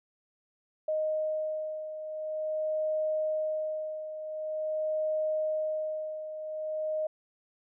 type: beating tone pair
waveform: sine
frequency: 621 / 621.46 Hz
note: D#5 / D#5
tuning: -3 / -2 cents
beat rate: 0.46 Hz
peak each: -30 / -36 dBFS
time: 0.88-7.07 s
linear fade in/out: 5 ms
effects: none